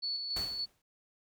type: tone with tremolo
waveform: sine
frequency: 4435 Hz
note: C#8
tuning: in tune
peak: -32 dBFS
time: 0.02-0.66 s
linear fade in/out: 20 ms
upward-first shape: square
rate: 3.5 Hz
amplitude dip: 35%
type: noise with exponential decay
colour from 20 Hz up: pink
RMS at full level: -39 dBFS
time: 0.36-0.82 s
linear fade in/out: 5 ms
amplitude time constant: 98 ms
effects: none